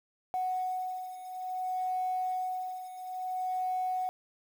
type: beating tone pair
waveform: sine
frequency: 740 / 740.58 Hz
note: F#5 / F#5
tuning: 0 / +1 cents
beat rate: 0.58 Hz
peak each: -32 / -36 dBFS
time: 0.34-4.09 s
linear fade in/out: 0 ms
effects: tanh soft clip ceiling -24 dBFS + 9-bit